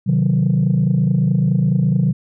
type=chord; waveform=sine; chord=C diminished; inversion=none; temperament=equal; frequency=130.81 / 155.56 / 185 Hz; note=C3 / Eb3 / Gb3; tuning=0 / 0 / 0 cents; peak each=-16 dBFS; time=0.06-2.13 s; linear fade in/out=20 ms; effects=tanh soft clip ceiling -8 dBFS